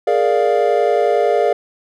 triangle chord, Bb dominant seventh, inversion third, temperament equal, 415.3 / 466.2 / 587.3 / 698.5 Hz, Ab4 / Bb4 / D5 / F5, 0 / 0 / 0 / 0 cents, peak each -16 dBFS, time 0.07-1.53 s, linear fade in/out 5 ms, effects none

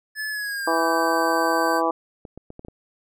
square tone with pitch glide, 1725 to 1545.7 Hz, A6 to G6, -35 to -25 cents, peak -27 dBFS, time 0.15-1.82 s, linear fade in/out 50 ms, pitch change -190 cents, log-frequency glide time 0.29-0.81 s
harmonic tone, 164.81 Hz, E3, in tune, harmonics 2 / 3 / 4 / 5 / 6 / 7, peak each -26 / -26 / -26 / -26 / -26 / -26 dBFS, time 0.67-1.91 s, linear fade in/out 5 ms
clicks, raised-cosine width 2 ms, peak -25 dBFS, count 6, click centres 2.252 / 2.376 / 2.504 / 2.594 / 2.649 / 2.684 s
effects none

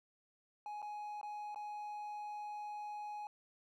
triangle tone with dropouts, 836 Hz, G#5, 11 cents sharp, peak -40 dBFS, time 0.66-3.27 s, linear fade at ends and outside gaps 1 ms, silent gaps 0.819-0.826 / 1.213-1.23 / 1.546-1.559 s, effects none

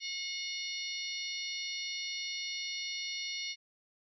harmonic tone with a mistuned harmonic, 723 Hz, F#5, 40 cents flat, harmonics 3 / 4 / 5 / 6 / 7 / 8, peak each -41 / -44 / -44 / -41 / -51 / -44 dBFS, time 0-3.56 s, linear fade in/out 50 ms, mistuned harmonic 8, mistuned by -46 cents, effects none

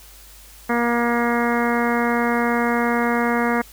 harmonic tone, 237.3 Hz, A#3, 31 cents sharp, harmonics 1 / 2 / 3 / 4 / 5 / 6 / 7 / 8 / 9, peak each -21 / -24 / -26 / -27 / -28 / -29 / -29 / -30 / -31 dBFS, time 0.69-3.62 s, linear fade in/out 10 ms, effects added 50 Hz sine -46 dBFS peak until 3.72 s + white hiss -46 dBFS RMS until 3.72 s

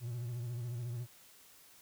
triangle tone with vibrato, 120 Hz, B2, 49 cents flat, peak -35 dBFS, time 0-1.07 s, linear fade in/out 50 ms, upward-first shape sine, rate 14 Hz, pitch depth 67 cents each way, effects white hiss -60 dBFS RMS until 1.81 s

